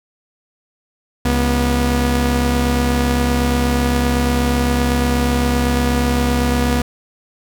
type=tone pair together; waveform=sawtooth; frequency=68 / 242.7 Hz; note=C#2 / B3; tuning=-33 / -30 cents; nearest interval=octave + minor seventh; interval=2203 cents; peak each=-13 dBFS; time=1.25-6.82 s; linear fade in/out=5 ms; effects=none